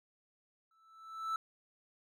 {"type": "tone with exponential growth", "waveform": "triangle", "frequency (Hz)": 1318.5, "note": "E6", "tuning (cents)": 0, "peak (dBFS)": -29, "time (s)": [0.71, 1.36], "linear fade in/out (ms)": 2, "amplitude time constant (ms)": 140, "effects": []}